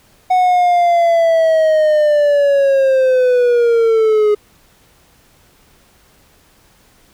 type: linear sweep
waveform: triangle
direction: down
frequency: 740 to 415.3 Hz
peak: -7 dBFS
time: 0.3-4.35 s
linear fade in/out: 10 ms
effects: pink hiss -51 dBFS RMS until 7.13 s